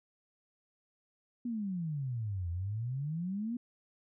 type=exponential two-way sweep; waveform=sine; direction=down then up; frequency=246.9 to 83.6 to 246.9 Hz; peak=-33 dBFS; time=1.45-3.57 s; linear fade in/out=5 ms; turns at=2.5 s; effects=none